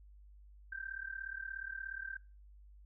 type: tone with amplitude modulation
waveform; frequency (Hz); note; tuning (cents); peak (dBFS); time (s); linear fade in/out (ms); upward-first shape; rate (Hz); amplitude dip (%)
sine; 1568; G6; 0; -37; 0.72-2.17; 5; sine; 36.9; 85
effects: noise-tail reverb RT60 0.3 s tail -19 dB re dry + added 50 Hz sine -55 dBFS peak until 2.85 s